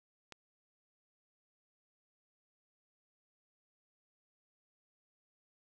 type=click; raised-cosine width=0.2 ms; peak=-30 dBFS; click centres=0.323 s; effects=none